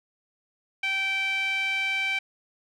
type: tone with band-pass filter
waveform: sawtooth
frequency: 777 Hz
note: G5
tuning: 16 cents flat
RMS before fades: -27 dBFS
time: 0.83-2.19 s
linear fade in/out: 5 ms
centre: 2500 Hz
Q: 6.2
effects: none